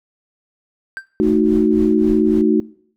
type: tone with exponential decay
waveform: triangle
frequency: 1568 Hz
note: G6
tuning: in tune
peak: -19 dBFS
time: 0.97-1.07 s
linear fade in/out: 0 ms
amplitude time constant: 21 ms
type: chord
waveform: sine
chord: D# diminished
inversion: second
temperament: equal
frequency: 220 / 311.1 / 370 Hz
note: A3 / D#4 / F#4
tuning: 0 / 0 / 0 cents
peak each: -17 / -16 / -16 dBFS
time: 1.2-2.6 s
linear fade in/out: 0 ms
type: noise with tremolo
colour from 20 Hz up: brown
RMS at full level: -29 dBFS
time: 1.22-2.42 s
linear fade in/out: 10 ms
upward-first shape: triangle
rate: 3.7 Hz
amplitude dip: 95%
effects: noise-tail reverb RT60 0.6 s tail -22 dB re dry